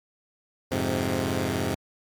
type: chord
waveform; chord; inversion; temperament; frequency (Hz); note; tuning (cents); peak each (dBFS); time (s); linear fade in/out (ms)
10% pulse; F minor; none; equal; 87.31 / 103.83 / 130.81; F2 / Ab2 / C3; 0 / 0 / 0; -21; 0.71-1.75; 10
effects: MP3 96 kbps